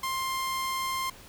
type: tone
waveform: sawtooth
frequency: 1054 Hz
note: C6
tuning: 12 cents sharp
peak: -25 dBFS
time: 0.03-1.1 s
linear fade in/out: 5 ms
effects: pink hiss -50 dBFS RMS until 1.28 s